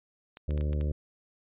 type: clicks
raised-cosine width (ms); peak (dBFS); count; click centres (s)
0.2; -28; 6; 0.371 / 0.508 / 0.577 / 0.61 / 0.731 / 0.811
type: harmonic tone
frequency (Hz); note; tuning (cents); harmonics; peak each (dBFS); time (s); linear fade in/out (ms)
74.2; D2; +18; 1 / 2 / 3 / 4 / 5 / 6 / 7 / 8; -27 / -35 / -42 / -44 / -44 / -47 / -45 / -50; 0.48-0.92; 5
effects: resampled to 8000 Hz